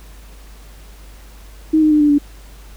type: tone with pitch steps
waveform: sine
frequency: 313.7 / 307.4 / 301.3 / 295.2 / 289.3 Hz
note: D#4 / D#4 / D4 / D4 / D4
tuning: +14 / -21 / +44 / +9 / -26 cents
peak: -9 dBFS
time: 1.73-2.185 s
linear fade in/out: 10 ms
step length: 91 ms
effects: added 50 Hz sine -37 dBFS peak until 2.76 s + pink hiss -46 dBFS RMS until 2.76 s